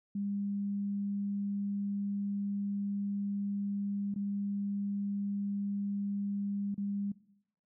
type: tone with dropouts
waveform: sine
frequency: 201.1 Hz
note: G3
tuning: 44 cents sharp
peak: -32 dBFS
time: 0.15-7.12 s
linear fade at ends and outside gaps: 5 ms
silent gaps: 4.142-4.159 / 6.745-6.778 s
effects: noise-tail reverb RT60 0.8 s tail -19 dB re dry